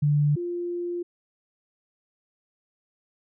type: tone pair in turn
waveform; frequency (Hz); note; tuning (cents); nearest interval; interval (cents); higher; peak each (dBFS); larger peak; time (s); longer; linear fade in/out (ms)
sine; 146.83 / 349.2; D3 / F4; 0 / 0; octave + minor third; 1500; second; -18 / -27; first; 0.02-0.36 / 0.36-1.03; second; 10
effects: none